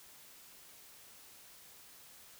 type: silence
effects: white hiss -57 dBFS RMS until 2.39 s